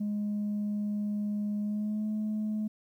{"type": "tone with pitch glide", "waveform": "sine", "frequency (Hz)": [207.7, 214], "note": ["G#3", "A3"], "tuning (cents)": [0, -48], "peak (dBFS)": -27, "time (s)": [0, 2.68], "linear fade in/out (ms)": 10, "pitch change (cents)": 52, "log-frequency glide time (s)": [1.61, 2.06], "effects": ["tanh soft clip ceiling -27 dBFS", "11-bit"]}